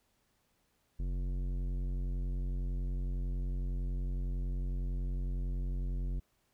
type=tone with tanh clipping; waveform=sine; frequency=45.46 Hz; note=F#1; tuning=30 cents flat; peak=-34 dBFS; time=0.99-6.2 s; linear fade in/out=10 ms; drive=14 dB; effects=pink hiss -75 dBFS RMS until 6.53 s